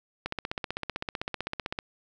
click train, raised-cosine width 0.3 ms, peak -15 dBFS, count 25, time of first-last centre 0.26-1.789 s, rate 15.7 Hz, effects none

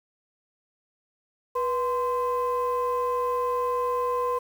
sine tone pair together, 488.9 / 1036 Hz, B4 / C6, -18 / -17 cents, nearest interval octave + minor second, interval 1301 cents, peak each -25 dBFS, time 1.55-4.39 s, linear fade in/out 10 ms, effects tanh soft clip ceiling -18 dBFS + 8-bit

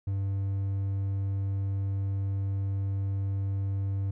triangle tone, 98 Hz, G2, in tune, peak -25 dBFS, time 0.07-4.11 s, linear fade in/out 5 ms, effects none

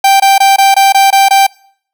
45% pulse tone bursts, 784 Hz, G5, in tune, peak -4 dBFS, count 8, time 0.04-1.467 s, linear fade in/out 5 ms, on 160 ms, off 21 ms, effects noise-tail reverb RT60 0.6 s tail -25 dB re dry

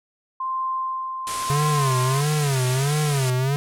sine tone with tremolo, 1046.5 Hz, C6, in tune, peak -22 dBFS, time 0.4-2.21 s, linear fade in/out 5 ms, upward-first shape sine, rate 0.93 Hz, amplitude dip 45%
white low-pass noise, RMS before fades -32 dBFS, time 1.27-3.3 s, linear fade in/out 0 ms, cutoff 11000 Hz, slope 48 dB/octave
square tone with vibrato, 138.59 Hz, C#3, in tune, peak -20 dBFS, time 1.5-3.56 s, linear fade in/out 0 ms, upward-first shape sine, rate 1.5 Hz, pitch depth 160 cents each way
effects none

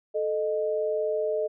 sine tone pair together, 437.2 / 616 Hz, A4 / D#5, -11 / -17 cents, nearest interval tritone, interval 594 cents, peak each -27 dBFS, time 0.14-1.48 s, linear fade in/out 20 ms, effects none

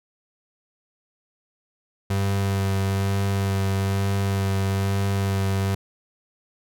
35% pulse tone with vibrato, 97.8 Hz, G2, 4 cents flat, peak -19 dBFS, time 2.1-5.75 s, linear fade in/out 5 ms, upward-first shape sine, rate 1.1 Hz, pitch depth 14 cents each way, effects none

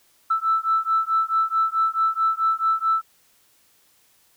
sine beating tone pair, 1318.5 / 1323.1 Hz, E6 / E6, 0 / +6 cents, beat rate 4.6 Hz, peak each -21 dBFS, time 0.3-3.02 s, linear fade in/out 10 ms, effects tanh soft clip ceiling -11 dBFS + white hiss -60 dBFS RMS until 4.36 s

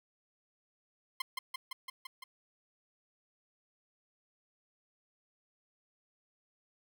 15% pulse tone with echo, 1046.5 Hz, C6, in tune, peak -26 dBFS, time 1.2-1.22 s, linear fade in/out 5 ms, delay 170 ms, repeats 6, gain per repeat -2 dB, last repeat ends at 2.24 s, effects none

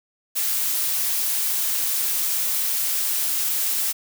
blue noise, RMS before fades -23 dBFS, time 0.35-3.93 s, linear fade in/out 20 ms, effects none

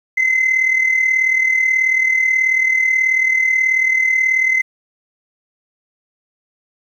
sine tone with amplitude modulation, 2056 Hz, C7, 31 cents flat, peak -8 dBFS, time 0.17-4.62 s, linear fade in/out 10 ms, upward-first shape sine, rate 38.4 Hz, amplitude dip 65%, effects tanh soft clip ceiling -8 dBFS + 8-bit

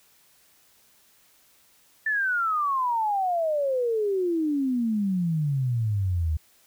sine exponential sweep, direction down, 1785 to 75.5 Hz, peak -22 dBFS, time 2.06-6.37 s, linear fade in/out 5 ms, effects white hiss -60 dBFS RMS until 6.66 s

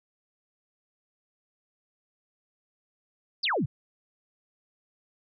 sine exponential sweep, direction down, 5340 to 106.2 Hz, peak -24 dBFS, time 3.43-3.66 s, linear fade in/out 10 ms, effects none

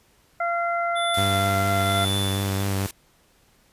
harmonic tone, 687 Hz, F5, 29 cents flat, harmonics 1 / 2 / 3, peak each -24 / -26 / -32 dBFS, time 0.4-2.05 s, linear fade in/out 5 ms
square tone with tremolo, 3492 Hz, A7, 14 cents flat, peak -26 dBFS, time 0.95-2.64 s, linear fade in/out 20 ms, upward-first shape sine, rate 1.1 Hz, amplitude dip 85%
white noise, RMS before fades -36 dBFS, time 1.14-2.91 s, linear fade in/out 2 ms
sawtooth tone with vibrato, 98 Hz, G2, in tune, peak -19 dBFS, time 1.17-2.87 s, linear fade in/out 10 ms, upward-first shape triangle, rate 4.2 Hz, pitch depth 27 cents each way
effects pink hiss -60 dBFS RMS until 3.72 s + resampled to 32000 Hz

